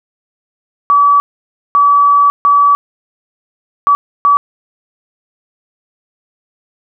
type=tone bursts at uneven times; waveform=sine; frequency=1146 Hz; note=D6; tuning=43 cents flat; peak=-5 dBFS; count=5; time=0.9-1.2 / 1.75-2.3 / 2.45-2.75 / 3.87-3.95 / 4.25-4.37 s; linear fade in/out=0 ms; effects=none